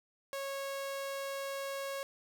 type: tone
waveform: sawtooth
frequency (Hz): 550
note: C#5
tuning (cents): -14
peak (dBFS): -33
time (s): 0.33-2.03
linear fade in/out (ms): 0
effects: 12-bit